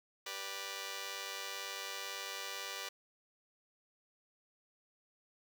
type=chord; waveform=5% pulse; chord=G major; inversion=none; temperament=just; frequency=392 / 490 / 588 Hz; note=G4 / B4 / D5; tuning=0 / -14 / +2 cents; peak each=-37 / -34 / -35 dBFS; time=0.26-2.89 s; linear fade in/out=5 ms; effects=none